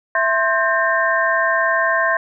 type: tone cluster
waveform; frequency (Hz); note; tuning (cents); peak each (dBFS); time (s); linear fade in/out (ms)
sine; 662 / 1057 / 1582 / 1819; E5 / C6 / G6 / A#6; +7 / +17 / +15 / -43; -20; 0.15-2.17; 2
effects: none